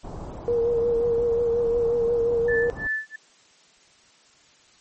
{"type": "low-pass noise", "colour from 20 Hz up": "pink", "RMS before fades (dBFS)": -36, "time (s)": [0.03, 2.88], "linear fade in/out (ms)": 20, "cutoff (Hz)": 1000, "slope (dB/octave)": 24}
{"type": "tone with vibrato", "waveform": "sine", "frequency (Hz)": 470, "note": "A#4", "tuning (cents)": 14, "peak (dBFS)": -19, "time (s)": [0.48, 2.7], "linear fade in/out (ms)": 0, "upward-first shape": "sine", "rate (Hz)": 5.6, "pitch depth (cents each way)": 28}
{"type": "tone with tremolo", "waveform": "sine", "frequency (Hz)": 1751, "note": "A6", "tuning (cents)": -9, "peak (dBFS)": -22, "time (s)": [2.48, 3.16], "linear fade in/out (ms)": 5, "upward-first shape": "sine", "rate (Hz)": 2.9, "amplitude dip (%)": 100}
{"effects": ["white hiss -56 dBFS RMS until 4.8 s", "MP3 32 kbps"]}